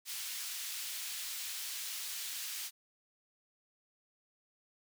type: high-pass noise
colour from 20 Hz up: pink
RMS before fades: -41 dBFS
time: 0.05-2.71 s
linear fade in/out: 50 ms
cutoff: 3000 Hz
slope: 12 dB/octave
effects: none